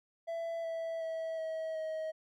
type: tone with pitch steps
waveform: triangle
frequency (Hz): 666 / 657.6 / 649.3 / 641.1 / 633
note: E5 / E5 / E5 / E5 / D#5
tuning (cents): +18 / -4 / -26 / -48 / +30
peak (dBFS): -33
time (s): 0.27-2.12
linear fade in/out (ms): 20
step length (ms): 370
effects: none

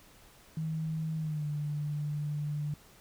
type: tone with pitch glide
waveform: sine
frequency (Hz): 158.7 to 148.07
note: D#3 to D3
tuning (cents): +35 to +15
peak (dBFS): -31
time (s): 0.57-2.74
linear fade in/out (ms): 2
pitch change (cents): -120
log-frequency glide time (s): 1.18-1.46
effects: pink hiss -58 dBFS RMS until 3 s

